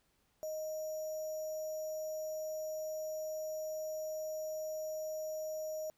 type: tone with sample-and-hold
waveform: sine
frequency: 622.3 Hz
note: D#5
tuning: in tune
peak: -37 dBFS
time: 0.43-5.9 s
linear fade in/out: 0 ms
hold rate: 6300 Hz
effects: pink hiss -75 dBFS RMS until 5.97 s